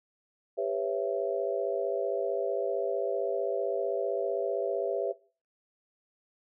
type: chord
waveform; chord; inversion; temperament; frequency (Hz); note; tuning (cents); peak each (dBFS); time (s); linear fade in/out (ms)
sine; C# half-diminished seventh; second; just; 399.1 / 498.9 / 554.4 / 665.2; G4 / B4 / C#5 / E5; +31 / +17 / 0 / +16; -33; 0.57-5.13; 20
effects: noise-tail reverb RT60 0.4 s tail -20 dB re dry